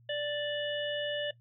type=harmonic tone; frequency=587 Hz; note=D5; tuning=1 cent flat; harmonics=1 / 3 / 5 / 6; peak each=-33 / -39 / -38 / -43 dBFS; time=0.09-1.31 s; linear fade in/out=5 ms; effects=noise-tail reverb RT60 0.1 s tail -18 dB re dry + added 118 Hz sine -58 dBFS peak until 1.4 s